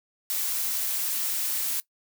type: noise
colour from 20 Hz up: blue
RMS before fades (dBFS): -28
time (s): 0.3-1.8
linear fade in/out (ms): 0
effects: noise-tail reverb RT60 0.1 s tail -20 dB re dry